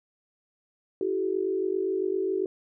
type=tone cluster; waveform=sine; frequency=329.7 / 380 / 427.5 Hz; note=E4 / F#4 / A4; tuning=0 / +46 / -50 cents; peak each=-33 / -26 / -32 dBFS; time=1.01-2.46 s; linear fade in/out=2 ms; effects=none